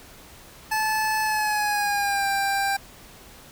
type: tone with pitch glide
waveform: 25% pulse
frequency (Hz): 868 to 791.4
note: A5 to G5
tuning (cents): -24 to +16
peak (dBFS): -18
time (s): 0.71-2.77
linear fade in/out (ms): 10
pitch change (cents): -160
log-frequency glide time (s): 1.22-2.27
effects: pink hiss -47 dBFS RMS until 3.51 s